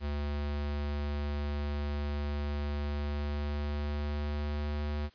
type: tone with pitch glide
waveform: square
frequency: 72.8 to 73.99 Hz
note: D2 to D2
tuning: -15 to +13 cents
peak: -32 dBFS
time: 0-5.1 s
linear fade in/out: 50 ms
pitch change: +28 cents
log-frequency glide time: 2.88-4.95 s
effects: white hiss -63 dBFS RMS until 5.14 s + resampled to 11025 Hz